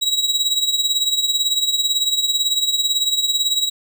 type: tone with tremolo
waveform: 35% pulse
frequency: 3861 Hz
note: B7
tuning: 40 cents flat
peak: -11 dBFS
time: 0.01-3.7 s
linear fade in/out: 20 ms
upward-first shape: triangle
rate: 18 Hz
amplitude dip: 75%
effects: none